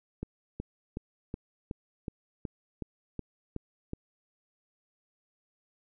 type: click train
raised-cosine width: 3 ms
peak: -22 dBFS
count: 11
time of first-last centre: 0.23-3.934 s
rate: 2.7 Hz
effects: none